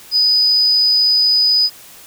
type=tone; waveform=sine; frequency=4978 Hz; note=D#8; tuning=in tune; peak=-10 dBFS; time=0.11-1.7 s; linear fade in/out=50 ms; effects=white hiss -40 dBFS RMS until 2.06 s